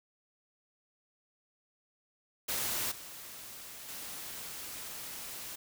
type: noise with level steps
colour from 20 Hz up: white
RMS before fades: -34 / -47 / -43 dBFS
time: 2.48-5.56 s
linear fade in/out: 10 ms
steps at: 2.91 / 3.88 s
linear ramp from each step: 10 ms
effects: none